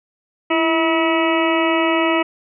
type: harmonic tone with a mistuned harmonic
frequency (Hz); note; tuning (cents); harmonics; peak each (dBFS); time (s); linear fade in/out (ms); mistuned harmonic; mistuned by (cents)
323; E4; -35; 1 / 2 / 3 / 4 / 6 / 7 / 8 / 9; -18 / -21 / -23 / -24 / -26 / -26 / -27 / -28; 0.5-2.23; 10; 1; +49
effects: none